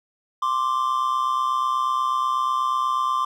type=tone pair together; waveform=triangle; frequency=1046.5 / 1174.7 Hz; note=C6 / D6; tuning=0 / 0 cents; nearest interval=major second; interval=200 cents; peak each=-21 dBFS; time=0.42-3.25 s; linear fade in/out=5 ms; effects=none